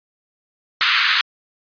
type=band-pass noise; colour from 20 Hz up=pink; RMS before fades=-17 dBFS; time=0.81-1.21 s; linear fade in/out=0 ms; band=1200 to 4500 Hz; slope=48 dB/octave; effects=resampled to 11025 Hz